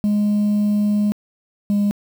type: tone pair in turn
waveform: sine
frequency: 207.7 / 204 Hz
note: G#3 / G#3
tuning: 0 / -31 cents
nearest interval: unison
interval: 31 cents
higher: first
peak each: -12 dBFS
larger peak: neither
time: 0.04-1.12 / 1.7-1.91 s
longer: first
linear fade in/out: 0 ms
effects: tanh soft clip ceiling -14 dBFS + 7-bit